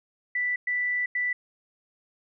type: tone bursts at uneven times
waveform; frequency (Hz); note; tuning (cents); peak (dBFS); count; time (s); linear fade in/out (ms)
sine; 1975.5; B6; 0; -24; 3; 0.35-0.56 / 0.67-1.06 / 1.15-1.33; 5
effects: none

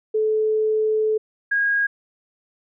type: tone pair in turn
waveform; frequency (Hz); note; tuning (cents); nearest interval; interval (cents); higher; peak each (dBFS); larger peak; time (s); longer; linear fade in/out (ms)
sine; 433.4 / 1636.3; A4 / G#6; -26 / -26; octave + major seventh; 2300; second; -17; neither; 0.14-1.18 / 1.51-1.87; first; 10
effects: none

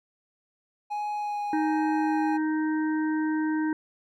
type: tone with vibrato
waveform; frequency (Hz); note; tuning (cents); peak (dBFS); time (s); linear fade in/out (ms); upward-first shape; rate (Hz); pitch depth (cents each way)
triangle; 830.6; G#5; 0; -26; 0.9-2.38; 20; sine; 1.3; 11
type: harmonic tone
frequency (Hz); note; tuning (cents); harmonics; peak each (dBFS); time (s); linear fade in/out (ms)
311.1; D#4; 0; 1 / 3 / 5 / 6; -24 / -36 / -37 / -43; 1.53-3.73; 2
effects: none

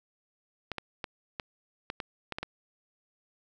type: clicks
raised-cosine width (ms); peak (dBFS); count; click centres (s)
0.3; -18; 9; 0.717 / 0.783 / 1.042 / 1.398 / 1.901 / 2.002 / 2.323 / 2.385 / 2.43
effects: 10-bit

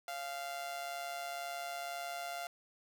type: tone with amplitude modulation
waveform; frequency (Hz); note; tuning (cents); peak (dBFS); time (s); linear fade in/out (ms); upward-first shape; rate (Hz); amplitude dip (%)
sawtooth; 694; F5; -11; -33; 0.08-2.47; 2; sine; 142; 55
effects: none

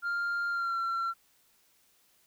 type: tone with pitch glide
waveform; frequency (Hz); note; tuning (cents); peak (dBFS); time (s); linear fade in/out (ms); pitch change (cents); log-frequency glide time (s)
sine; 1398 to 1359; F6 to F6; +1 to -48; -26; 0.02-1.14; 50; -49; 0.5-0.78
effects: tanh soft clip ceiling -28 dBFS + white hiss -67 dBFS RMS until 2.26 s

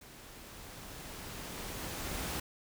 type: noise with level ramp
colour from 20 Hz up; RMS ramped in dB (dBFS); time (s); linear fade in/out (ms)
pink; -53 to -37; 0.01-2.4; 5
effects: none

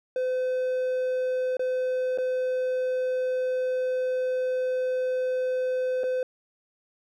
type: tone with dropouts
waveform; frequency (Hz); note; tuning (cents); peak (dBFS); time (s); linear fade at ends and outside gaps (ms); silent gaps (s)
triangle; 510; C5; -44; -22; 0.16-6.23; 2; 1.569-1.594 / 2.176-2.184 / 6.035-6.039
effects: none

